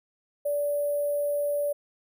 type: tone with sample-and-hold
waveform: sine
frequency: 580 Hz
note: D5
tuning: 22 cents flat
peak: -24 dBFS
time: 0.45-1.73 s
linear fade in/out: 10 ms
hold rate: 11025 Hz
effects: none